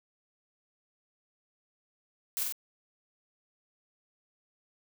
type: noise with echo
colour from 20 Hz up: blue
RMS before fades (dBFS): -32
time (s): 2.37-2.43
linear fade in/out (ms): 0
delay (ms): 47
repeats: 2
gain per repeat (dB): -2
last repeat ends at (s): 2.524
effects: none